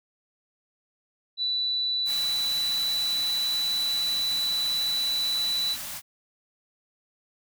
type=tone; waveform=sine; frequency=3966 Hz; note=B7; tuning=7 cents sharp; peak=-24 dBFS; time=1.37-5.77 s; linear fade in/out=50 ms
type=band-stop noise; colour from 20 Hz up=white; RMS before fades=-36 dBFS; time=2.05-6.02 s; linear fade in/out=50 ms; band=310 to 550 Hz; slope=96 dB/octave
effects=none